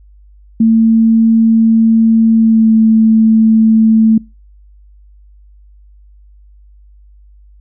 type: tone with pitch glide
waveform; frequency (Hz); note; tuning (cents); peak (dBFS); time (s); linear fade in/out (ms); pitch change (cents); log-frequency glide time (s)
sine; 224.9 to 221.5; A3 to A3; +38 to +12; -5; 0.6-4.18; 5; -26; 2.35-2.71
effects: noise-tail reverb RT60 0.3 s tail -26 dB re dry + added 50 Hz sine -39 dBFS peak until 7.6 s